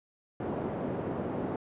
pink band-pass noise, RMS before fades -34 dBFS, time 0.4-1.56 s, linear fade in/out 2 ms, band 170 to 630 Hz, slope 12 dB/octave, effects resampled to 8000 Hz

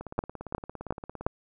two click trains, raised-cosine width 1 ms, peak -24 / -11 dBFS, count 23 / 4, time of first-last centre 0.01-1.267 / 0.19-1.265 s, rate 17.5 / 2.79 Hz, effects none

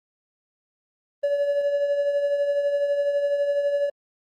triangle tone with tremolo, 571 Hz, D5, 49 cents flat, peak -15 dBFS, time 1.23-3.9 s, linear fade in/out 10 ms, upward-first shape triangle, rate 12 Hz, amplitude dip 60%, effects tanh soft clip ceiling -13 dBFS + Opus 24 kbps

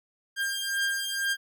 sawtooth beating tone pair, 1600 / 1602.1 Hz, G6 / G6, +35 / +37 cents, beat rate 2.1 Hz, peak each -26 / -27 dBFS, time 0.36-1.37 s, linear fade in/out 50 ms, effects none

